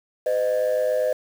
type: tone pair together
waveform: sine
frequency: 509.3 / 617 Hz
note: C5 / D#5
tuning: -47 / -15 cents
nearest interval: minor third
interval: 332 cents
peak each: -20 dBFS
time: 0.26-1.13 s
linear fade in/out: 5 ms
effects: tanh soft clip ceiling -16 dBFS + 7-bit